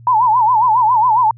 sine tone with vibrato, 932.3 Hz, A#5, in tune, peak -9 dBFS, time 0.07-1.31 s, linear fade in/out 2 ms, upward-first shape sine, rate 7.3 Hz, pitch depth 160 cents each way, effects added 117 Hz sine -37 dBFS peak until 1.37 s

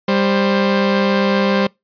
sawtooth tone pair together, 197.88 / 526 Hz, G3 / C5, +17 / +9 cents, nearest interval octave + perfect fourth, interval 1692 cents, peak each -11 / -14 dBFS, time 0.08-1.67 s, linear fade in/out 5 ms, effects noise-tail reverb RT60 0.2 s tail -26 dB re dry + resampled to 11025 Hz

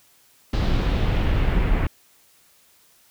brown noise with low-pass filter sweep, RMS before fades -20 dBFS, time 0.53-1.87 s, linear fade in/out 5 ms, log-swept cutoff 4400 to 2200 Hz, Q 1.7, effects white hiss -57 dBFS RMS until 3.1 s

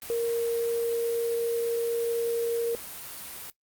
sine tone in noise, 466.2 Hz, A#4, in tune, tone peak -24 dBFS, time 0.1-2.75 s, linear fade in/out 0 ms, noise white, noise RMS -40 dBFS, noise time 0.02-3.5 s, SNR +13 dB, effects noise-tail reverb RT60 0.1 s tail -20 dB re dry + Opus 32 kbps

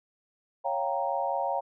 sine chord, G half-diminished seventh, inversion second, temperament equal, 554.4 / 698.5 / 784 / 932.3 Hz, Db5 / F5 / G5 / Bb5, 0 / 0 / 0 / 0 cents, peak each -32 dBFS, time 0.64-1.61 s, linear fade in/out 20 ms, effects none

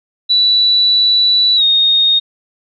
sine tone with pitch glide, 3951 to 3708 Hz, B7 to A#7, 0 to -10 cents, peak -8 dBFS, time 0.29-2.2 s, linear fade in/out 20 ms, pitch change -110 cents, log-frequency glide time 1.56-1.63 s, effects none

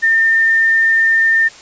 sine tone, 1807 Hz, A6, 46 cents sharp, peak -9 dBFS, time 0.02-1.49 s, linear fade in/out 20 ms, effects white hiss -38 dBFS RMS until 1.61 s + resampled to 16000 Hz

